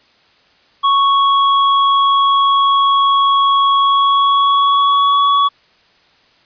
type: tone with pitch glide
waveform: square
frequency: 1108.7 to 1127.4 Hz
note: C#6 to C#6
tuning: 0 to +29 cents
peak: -10 dBFS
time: 0.83-5.49 s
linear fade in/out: 20 ms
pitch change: +29 cents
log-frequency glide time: 3.78-5.22 s
effects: white hiss -52 dBFS RMS until 6.45 s + resampled to 11025 Hz